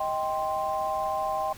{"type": "chord", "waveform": "sine", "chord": "C minor", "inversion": "first", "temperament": "just", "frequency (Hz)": [627.9, 784.9, 1046.5], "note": ["Eb5", "G5", "C6"], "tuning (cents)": [16, 2, 0], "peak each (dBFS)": [-31, -29, -31], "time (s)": [0, 1.53], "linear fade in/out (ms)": 5, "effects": ["pink hiss -47 dBFS RMS until 1.57 s"]}